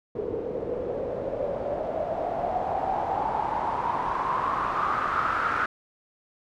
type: noise with low-pass filter sweep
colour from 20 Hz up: white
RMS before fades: -28 dBFS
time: 0.15-5.66 s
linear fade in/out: 5 ms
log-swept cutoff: 430 to 1400 Hz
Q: 6.8
effects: none

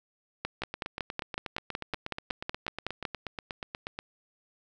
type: two click trains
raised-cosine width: 0.3 ms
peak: -19 / -15 dBFS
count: 29 / 15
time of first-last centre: 0.62-3.989 / 0.45-3.052 s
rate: 8.31 / 5.38 Hz
effects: none

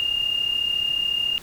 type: tone pair together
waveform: sine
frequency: 2794 / 2828 Hz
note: F7 / F7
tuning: 0 / +21 cents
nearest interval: unison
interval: 21 cents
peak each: -27 / -22 dBFS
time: 0-1.38 s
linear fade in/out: 0 ms
effects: pink hiss -44 dBFS RMS until 1.42 s

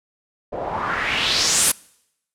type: noise with low-pass filter sweep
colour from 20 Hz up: white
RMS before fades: -21 dBFS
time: 0.52-1.72 s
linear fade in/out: 10 ms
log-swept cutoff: 530 to 11000 Hz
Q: 2.9
effects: noise-tail reverb RT60 0.8 s tail -25 dB re dry

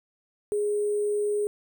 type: tone with sample-and-hold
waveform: sine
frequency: 415.3 Hz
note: G#4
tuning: in tune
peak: -23 dBFS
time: 0.52-1.47 s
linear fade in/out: 0 ms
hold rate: 8820 Hz
effects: none

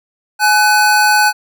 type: tone pair together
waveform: square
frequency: 841.8 / 1500 Hz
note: G#5 / F#6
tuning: +23 / +23 cents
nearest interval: minor seventh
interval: 1000 cents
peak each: -12 dBFS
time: 0.39-1.33 s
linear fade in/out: 50 ms
effects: none

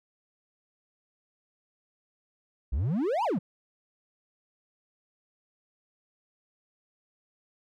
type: exponential two-way sweep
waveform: triangle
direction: up then down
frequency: 55.2 to 1018 to 151 Hz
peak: -23 dBFS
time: 2.72-3.39 s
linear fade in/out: 10 ms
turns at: 3.24 s
effects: none

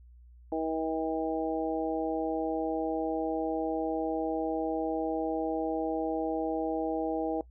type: harmonic tone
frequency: 160 Hz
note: D#3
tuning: 49 cents sharp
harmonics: 2 / 3 / 4 / 5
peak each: -32 / -34 / -35 / -36 dBFS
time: 0.52-7.41 s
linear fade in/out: 2 ms
effects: noise-tail reverb RT60 0.1 s tail -20 dB re dry + added 60 Hz sine -51 dBFS peak until 7.5 s

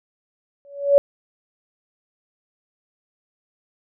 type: tone with exponential growth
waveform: sine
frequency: 565 Hz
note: C#5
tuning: 33 cents sharp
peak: -6 dBFS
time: 0.65-0.98 s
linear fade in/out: 0 ms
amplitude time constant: 70 ms
effects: none

